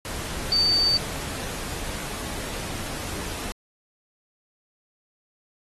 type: tone in noise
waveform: sine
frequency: 4585 Hz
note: D8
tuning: 42 cents flat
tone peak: -18 dBFS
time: 0.52-0.97 s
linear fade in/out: 0 ms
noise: pink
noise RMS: -33 dBFS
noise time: 0.05-3.52 s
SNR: +12 dB
effects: AAC 32 kbps